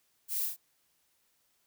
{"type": "noise with echo", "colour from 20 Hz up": "violet", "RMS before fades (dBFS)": -34, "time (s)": [0.28, 0.49], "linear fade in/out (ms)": 50, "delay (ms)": 39, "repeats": 2, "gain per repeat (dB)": -3, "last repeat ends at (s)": 0.568, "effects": ["white hiss -73 dBFS RMS until 1.66 s"]}